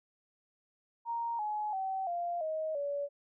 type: tone with pitch steps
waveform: sine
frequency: 932.3 / 845.1 / 766.1 / 694.4 / 629.5 / 570.6 Hz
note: A#5 / G#5 / G5 / F5 / D#5 / C#5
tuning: 0 / +30 / -40 / -10 / +20 / +50 cents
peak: -32 dBFS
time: 1.05-3.09 s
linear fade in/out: 50 ms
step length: 340 ms
effects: none